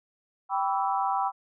sine chord, E minor seventh, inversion first, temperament equal with one note detuned, 784 / 987.8 / 1145.2 / 1318.5 Hz, G5 / B5 / D6 / E6, 0 / 0 / -44 / 0 cents, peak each -27 / -29 / -33 / -33 dBFS, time 0.49-1.32 s, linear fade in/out 50 ms, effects none

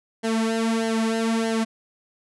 sawtooth tone with flanger, 225 Hz, A3, 39 cents sharp, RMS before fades -23 dBFS, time 0.23-1.65 s, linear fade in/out 20 ms, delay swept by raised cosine 0.8 to 3.6 ms, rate 1.6 Hz, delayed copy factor -0.8, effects resampled to 24000 Hz

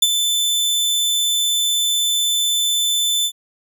sawtooth tone with ADSR envelope, 3524 Hz, A7, 2 cents sharp, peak -5 dBFS, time 0.02-3.32 s, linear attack 6 ms, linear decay 37 ms, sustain -8 dB, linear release 68 ms, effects none

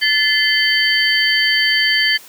sine tone cluster, 1739 / 2060 / 3094 / 4574 Hz, A6 / C7 / G7 / D8, -21 / -28 / -23 / -47 cents, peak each -18 dBFS, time 0.01-2.18 s, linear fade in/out 20 ms, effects white hiss -41 dBFS RMS until 2.28 s + high-pass 200 Hz 12 dB/octave

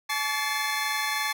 25% pulse tone cluster, 860 / 1138 / 1743 / 2105 Hz, A5 / C#6 / A6 / C7, -40 / +45 / -17 / +10 cents, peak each -28 dBFS, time 0.09-1.33 s, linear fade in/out 10 ms, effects none

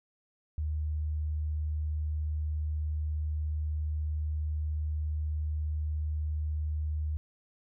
sine tone, 76.4 Hz, D#2, 31 cents flat, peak -29 dBFS, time 0.58-7.17 s, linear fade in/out 0 ms, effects none

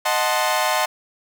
sawtooth chord, D# diminished seventh, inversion none, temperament equal, 622.3 / 740 / 880 / 1046.5 Hz, D#5 / F#5 / A5 / C6, 0 / 0 / 0 / 0 cents, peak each -20 dBFS, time 0.05-0.86 s, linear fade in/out 10 ms, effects none

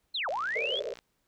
sine linear two-way sweep, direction down then up, 4320 to 493.9 to 3480 Hz, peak -29 dBFS, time 0.14-0.8 s, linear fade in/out 10 ms, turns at 0.29 s
click train, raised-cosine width 0.2 ms, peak -29 dBFS, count 43, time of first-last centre 0.29-0.989 s, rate 60.1 Hz
pink band-pass noise, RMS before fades -35 dBFS, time 0.55-0.94 s, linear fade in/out 10 ms, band 410 to 620 Hz, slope 96 dB/octave
effects pink hiss -75 dBFS RMS until 1.27 s

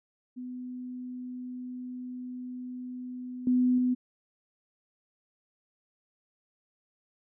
sine tone with level steps, 250.5 Hz, B3, 25 cents sharp, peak -36 / -21 / -23 dBFS, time 0.36-3.95 s, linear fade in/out 20 ms, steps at 3.47 / 3.78 s, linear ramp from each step 2 ms, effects none

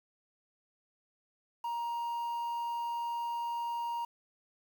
triangle tone with quantisation, 941 Hz, A#5, 16 cents sharp, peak -31 dBFS, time 1.64-4.05 s, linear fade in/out 5 ms, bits 9, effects none

